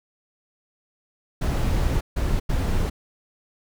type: noise bursts at uneven times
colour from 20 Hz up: brown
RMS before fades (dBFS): -22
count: 3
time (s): 1.41-2.01 / 2.16-2.4 / 2.49-2.9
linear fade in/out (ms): 10
effects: none